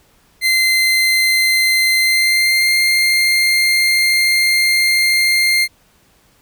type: tone with pitch glide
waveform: 30% pulse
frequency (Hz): 2073 to 2109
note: C7 to C7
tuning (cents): -17 to +13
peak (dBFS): -9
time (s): 0.41-5.68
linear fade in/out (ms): 50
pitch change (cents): +30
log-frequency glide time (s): 2-2.73
effects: pink hiss -54 dBFS RMS until 6.41 s